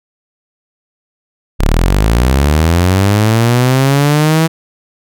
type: linear sweep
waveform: sawtooth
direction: up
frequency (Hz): 32.7 to 164.1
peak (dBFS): -4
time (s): 1.59-4.48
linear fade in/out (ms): 20
effects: none